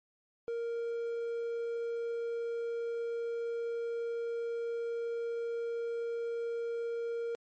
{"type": "tone", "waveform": "triangle", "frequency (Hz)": 466.2, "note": "A#4", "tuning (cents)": 0, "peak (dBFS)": -31, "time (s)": [0.48, 7.35], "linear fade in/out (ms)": 0, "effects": ["MP3 32 kbps"]}